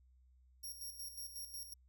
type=tone with tremolo; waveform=10% pulse; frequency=5588 Hz; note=F8; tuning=in tune; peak=-38 dBFS; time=0.63-1.74 s; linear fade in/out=10 ms; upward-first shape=square; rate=5.5 Hz; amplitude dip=60%; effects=added 63 Hz sine -64 dBFS peak until 1.88 s